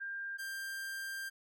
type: tone pair in turn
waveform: sine / 45% pulse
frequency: 1596 / 1586.8 Hz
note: G6 / G6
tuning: +31 / +21 cents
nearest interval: unison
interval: 10 cents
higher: first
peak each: -38 / -39 dBFS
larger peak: first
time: 0-0.38 / 0.38-1.3 s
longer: second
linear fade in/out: 20 ms
effects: none